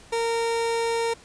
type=tone; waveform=30% pulse; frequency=461.3 Hz; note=A#4; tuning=18 cents flat; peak=-20 dBFS; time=0.12-1.14 s; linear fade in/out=10 ms; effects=pink hiss -50 dBFS RMS until 1.24 s + resampled to 22050 Hz